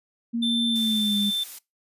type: tone with pitch glide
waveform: sine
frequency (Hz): 233.1 to 205.3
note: A#3 to G#3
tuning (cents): 0 to -20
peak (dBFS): -23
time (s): 0.33-1.31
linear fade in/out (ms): 20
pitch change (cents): -220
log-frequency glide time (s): 0.67-1.16
type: tone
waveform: triangle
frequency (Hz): 3552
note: A7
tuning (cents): +16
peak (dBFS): -22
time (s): 0.42-1.44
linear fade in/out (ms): 10
type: noise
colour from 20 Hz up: blue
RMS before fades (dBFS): -38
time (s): 0.75-1.59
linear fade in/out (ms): 10
effects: noise-tail reverb RT60 0.2 s tail -22 dB re dry + resampled to 32000 Hz